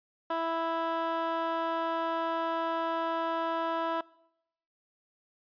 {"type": "tone with band-pass filter", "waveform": "15% pulse", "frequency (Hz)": 329.6, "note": "E4", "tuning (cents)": 0, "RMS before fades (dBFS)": -31, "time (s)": [0.3, 4.01], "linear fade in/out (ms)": 5, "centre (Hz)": 910, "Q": 0.85, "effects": ["noise-tail reverb RT60 0.8 s tail -23 dB re dry", "resampled to 11025 Hz"]}